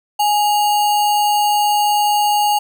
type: tone with sample-and-hold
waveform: sine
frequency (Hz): 830.6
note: G#5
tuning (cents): 0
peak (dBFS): -12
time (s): 0.19-2.59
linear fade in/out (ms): 10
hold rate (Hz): 3675
effects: none